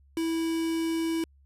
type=tone with quantisation; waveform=triangle; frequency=327.8 Hz; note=E4; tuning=10 cents flat; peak=-24 dBFS; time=0.17-1.24 s; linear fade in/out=2 ms; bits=6; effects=added 69 Hz sine -56 dBFS peak until 1.45 s + resampled to 32000 Hz